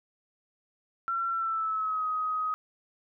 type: tone with pitch glide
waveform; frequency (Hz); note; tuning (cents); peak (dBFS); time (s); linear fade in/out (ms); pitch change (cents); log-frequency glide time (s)
sine; 1357 to 1258.8; E6 to D#6; +50 to +20; -27; 1.08-2.54; 0; -130; 1.31-2.06
effects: none